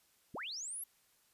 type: linear sweep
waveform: sine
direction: up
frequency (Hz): 72.9 to 11650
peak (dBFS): -40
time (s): 0.34-0.84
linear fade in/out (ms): 5
effects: white hiss -71 dBFS RMS until 1.33 s + resampled to 32000 Hz